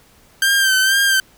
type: tone with vibrato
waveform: sawtooth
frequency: 1568 Hz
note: G6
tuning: in tune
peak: -9 dBFS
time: 0.42-1.2 s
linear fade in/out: 2 ms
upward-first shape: sine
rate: 2.1 Hz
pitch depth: 47 cents each way
effects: pink hiss -51 dBFS RMS until 1.37 s